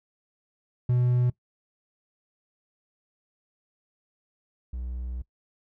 triangle tone pair in turn, 123.47 / 61.73 Hz, B2 / B1, 0 / 0 cents, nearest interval octave, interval 1200 cents, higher first, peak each -18 / -29 dBFS, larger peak first, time 0.89-1.3 / 4.73-5.22 s, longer second, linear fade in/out 5 ms, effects noise-tail reverb RT60 0.1 s tail -20 dB re dry

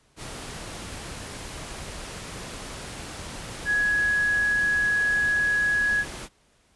sine tone in noise, 1673 Hz, G#6, 12 cents sharp, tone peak -20 dBFS, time 3.65-6.05 s, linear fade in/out 50 ms, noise pink, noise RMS -37 dBFS, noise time 0.16-6.29 s, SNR +14 dB, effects pink hiss -63 dBFS RMS until 6.75 s + resampled to 24000 Hz

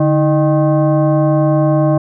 sine tone with frequency modulation, 146.8 Hz, D3, in tune, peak -9 dBFS, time 0-1.98 s, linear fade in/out 5 ms, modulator 465 Hz, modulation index 1.2, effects none

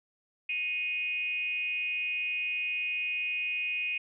sine tone with frequency modulation, 2496 Hz, D#7, 5 cents sharp, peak -29 dBFS, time 0.49-3.98 s, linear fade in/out 5 ms, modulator 323 Hz, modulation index 0.53, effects none

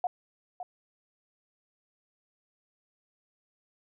sine tone with echo, 722 Hz, F#5, 43 cents flat, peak -25 dBFS, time 0.04-0.07 s, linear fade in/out 2 ms, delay 560 ms, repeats 1, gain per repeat -10 dB, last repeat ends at 0.63 s, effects none

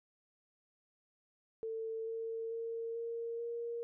sine tone with pitch steps, 447.5 / 452.7 / 458 / 463.3 / 468.7 Hz, A4 / A4 / A#4 / A#4 / A#4, +29 / +49 / -31 / -11 / +9 cents, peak -37 dBFS, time 1.63-3.83 s, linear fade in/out 0 ms, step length 440 ms, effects none

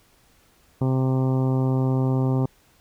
harmonic tone, 130.81 Hz, C3, in tune, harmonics 1 / 2 / 3 / 4 / 5 / 6 / 7 / 8 / 9, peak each -20 / -25 / -30 / -34 / -39 / -38 / -39 / -43 / -44 dBFS, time 0.81-2.46 s, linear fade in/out 5 ms, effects pink hiss -59 dBFS RMS until 2.8 s

